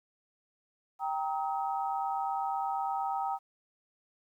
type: chord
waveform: sine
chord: Eb major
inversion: first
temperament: equal with one note detuned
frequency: 784 / 932.3 / 1271.4 Hz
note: G5 / Bb5 / Eb6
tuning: 0 / 0 / +37 cents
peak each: -32 / -35 / -38 dBFS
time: 0.99-3.39 s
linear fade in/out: 50 ms
effects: 11-bit